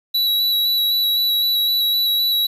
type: tone with vibrato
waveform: square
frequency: 3916 Hz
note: B7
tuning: 15 cents flat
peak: -16 dBFS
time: 0.14-2.47 s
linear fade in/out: 10 ms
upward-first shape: square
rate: 3.9 Hz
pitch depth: 14 cents each way
effects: 8-bit